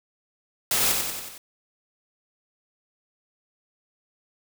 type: noise with echo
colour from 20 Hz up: white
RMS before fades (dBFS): -23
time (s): 0.71-0.92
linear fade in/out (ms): 2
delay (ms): 92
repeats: 5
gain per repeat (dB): -4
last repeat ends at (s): 1.38
effects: none